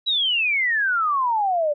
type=exponential sweep; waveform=sine; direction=down; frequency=3951 to 570 Hz; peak=-18 dBFS; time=0.06-1.74 s; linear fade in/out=20 ms; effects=none